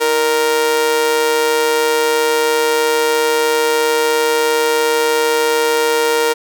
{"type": "tone with amplitude modulation", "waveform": "sawtooth", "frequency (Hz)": 466.2, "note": "A#4", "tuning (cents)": 0, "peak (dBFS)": -6, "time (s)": [0, 6.34], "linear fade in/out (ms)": 20, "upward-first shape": "sine", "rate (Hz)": 143, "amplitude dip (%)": 55, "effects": []}